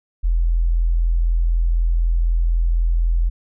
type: tone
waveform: sine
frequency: 42 Hz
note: E1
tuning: 33 cents sharp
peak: -14 dBFS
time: 0.23-3.3 s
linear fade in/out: 20 ms
effects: none